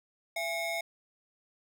square ring-modulated tone, 749 Hz, F#5, 21 cents sharp, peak -29 dBFS, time 0.36-0.81 s, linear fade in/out 5 ms, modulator 1420 Hz, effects none

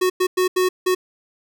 square tone bursts at uneven times, 368 Hz, F#4, 9 cents flat, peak -16 dBFS, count 5, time 0.01-0.1 / 0.2-0.27 / 0.37-0.48 / 0.56-0.69 / 0.86-0.95 s, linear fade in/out 10 ms, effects none

